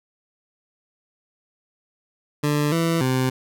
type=tone with pitch steps; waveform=20% pulse; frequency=147.7 / 165.9 / 129.5 Hz; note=D3 / E3 / C3; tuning=+10 / +11 / -17 cents; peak=-14 dBFS; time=2.43-3.3 s; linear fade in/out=10 ms; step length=290 ms; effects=none